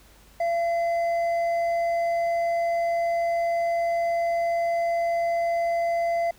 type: tone with hard clipping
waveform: triangle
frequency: 680 Hz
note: F5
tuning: 46 cents flat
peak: -23 dBFS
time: 0.4-6.31 s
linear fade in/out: 5 ms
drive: 8 dB
effects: added 50 Hz sine -56 dBFS peak until 6.38 s + pink hiss -55 dBFS RMS until 6.38 s